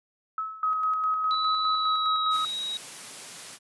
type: tone with exponential decay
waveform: sine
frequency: 1295 Hz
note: E6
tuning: 31 cents flat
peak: -25 dBFS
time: 0.38-0.89 s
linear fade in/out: 2 ms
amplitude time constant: 110 ms
type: tone with tremolo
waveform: sine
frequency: 1270 Hz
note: D#6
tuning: 35 cents sharp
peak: -22 dBFS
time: 0.63-2.45 s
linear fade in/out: 2 ms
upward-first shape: square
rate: 4.9 Hz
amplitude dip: 30%
type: tone with pitch glide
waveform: sine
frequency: 3951 to 3819 Hz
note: B7 to A#7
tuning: 0 to +41 cents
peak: -29 dBFS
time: 1.31-2.77 s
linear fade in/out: 0 ms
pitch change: -59 cents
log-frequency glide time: 1.71-2.33 s
type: high-pass noise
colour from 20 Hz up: white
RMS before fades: -41 dBFS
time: 2.3-3.59 s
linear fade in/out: 50 ms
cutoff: 110 Hz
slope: 96 dB/octave
effects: resampled to 24000 Hz